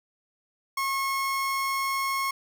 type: tone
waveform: 30% pulse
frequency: 1087 Hz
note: C#6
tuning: 34 cents flat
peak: -23 dBFS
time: 0.77-2.31 s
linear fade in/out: 5 ms
effects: none